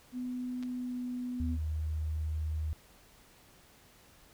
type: tone with pitch glide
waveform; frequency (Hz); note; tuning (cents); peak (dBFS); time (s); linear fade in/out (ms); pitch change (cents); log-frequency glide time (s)
sine; 249.9 to 247.9; B3 to B3; +21 to +7; -34; 0.12-1.58; 50; -14; 0.66-1
type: clicks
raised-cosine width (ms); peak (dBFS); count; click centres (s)
0.2; -33; 2; 0.627 / 0.634
type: tone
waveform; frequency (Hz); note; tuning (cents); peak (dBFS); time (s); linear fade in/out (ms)
sine; 77.78; D#2; 0; -31; 1.4-2.73; 0
effects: pink hiss -60 dBFS RMS until 4.33 s